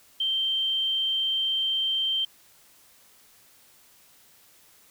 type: tone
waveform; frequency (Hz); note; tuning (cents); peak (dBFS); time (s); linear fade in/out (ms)
sine; 3136; G7; 0; -23; 0.2-2.25; 5
effects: white hiss -57 dBFS RMS until 4.9 s